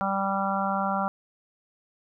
harmonic tone, 195.5 Hz, G3, 4 cents flat, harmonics 1 / 3 / 4 / 5 / 6 / 7, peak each -30 / -33 / -29 / -33 / -33 / -31 dBFS, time 0.01-1.08 s, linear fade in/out 0 ms, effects none

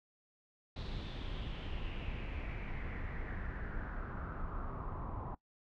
brown noise with low-pass filter sweep, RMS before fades -41 dBFS, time 0.76-5.35 s, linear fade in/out 5 ms, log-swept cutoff 4000 to 990 Hz, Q 4.5, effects noise-tail reverb RT60 0.1 s tail -20 dB re dry

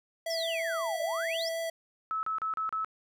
square tone with vibrato, 659.3 Hz, E5, in tune, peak -32 dBFS, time 0.26-1.7 s, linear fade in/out 5 ms, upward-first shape triangle, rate 5.4 Hz, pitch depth 9 cents each way
sine exponential two-way sweep, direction down then up, 5690 to 581 to 5690 Hz, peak -33 dBFS, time 0.3-1.49 s, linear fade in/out 5 ms, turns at 1.02 s
sine tone bursts, 1300 Hz, E6, 24 cents flat, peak -29 dBFS, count 5, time 2.11-2.846 s, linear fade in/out 0 ms, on 120 ms, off 34 ms
effects none

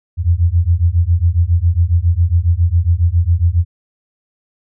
sine beating tone pair, 82.41 / 89.71 Hz, E2 / F2, 0 / +47 cents, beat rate 7.3 Hz, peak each -13 dBFS, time 0.17-3.65 s, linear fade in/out 50 ms, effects none

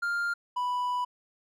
triangle tone pair in turn, 1400 / 988 Hz, F6 / B5, +4 / 0 cents, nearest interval tritone, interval 604 cents, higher first, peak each -25 dBFS, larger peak neither, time 0.02-0.34 / 0.56-1.05 s, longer second, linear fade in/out 10 ms, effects none

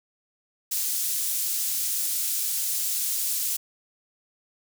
pink high-pass noise, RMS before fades -27 dBFS, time 0.71-3.57 s, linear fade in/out 10 ms, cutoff 7600 Hz, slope 12 dB/octave, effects none

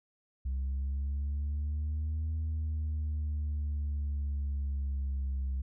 sine exponential two-way sweep, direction up then down, 65.41 to 79.3 to 66 Hz, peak -28 dBFS, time 0.45-5.62 s, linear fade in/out 10 ms, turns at 2.33 s, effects tanh soft clip ceiling -29 dBFS

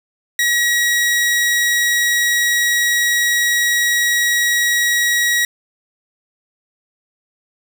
sawtooth tone, 1910 Hz, A#6, 42 cents sharp, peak -10 dBFS, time 0.39-5.45 s, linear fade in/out 2 ms, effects none

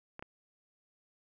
clicks, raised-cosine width 0.5 ms, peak -28 dBFS, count 2, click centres 0.194 / 0.225 s, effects none

